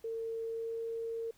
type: tone with pitch glide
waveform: sine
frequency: 453.5 to 456.7 Hz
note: A#4 to A#4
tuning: -48 to -36 cents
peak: -35 dBFS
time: 0.04-1.31 s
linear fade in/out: 5 ms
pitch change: +12 cents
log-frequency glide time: 0.42-0.81 s
effects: pink hiss -66 dBFS RMS until 1.37 s